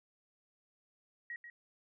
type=tone with echo; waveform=sine; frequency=1900 Hz; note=A#6; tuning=33 cents sharp; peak=-40 dBFS; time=1.3-1.36 s; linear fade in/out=2 ms; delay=140 ms; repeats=1; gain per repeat=-8 dB; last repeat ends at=1.5 s; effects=none